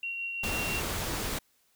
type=tone with tremolo; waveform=sine; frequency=2746 Hz; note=F7; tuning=30 cents flat; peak=-31 dBFS; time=0.03-0.8 s; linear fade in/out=2 ms; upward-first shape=triangle; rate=5.9 Hz; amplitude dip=30%
type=noise; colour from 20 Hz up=pink; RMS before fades=-33 dBFS; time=0.43-1.39 s; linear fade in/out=10 ms
effects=white hiss -69 dBFS RMS until 1.75 s